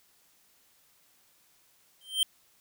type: tone with exponential growth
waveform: square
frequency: 3136 Hz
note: G7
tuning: in tune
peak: -20 dBFS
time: 2.01-2.23 s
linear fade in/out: 2 ms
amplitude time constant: 47 ms
effects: white hiss -65 dBFS RMS until 2.6 s